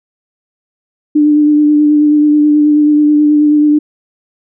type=tone with vibrato; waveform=sine; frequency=298.2 Hz; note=D4; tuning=27 cents sharp; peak=-5 dBFS; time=1.15-3.79 s; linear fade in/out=10 ms; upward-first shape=sine; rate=9.3 Hz; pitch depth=18 cents each way; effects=none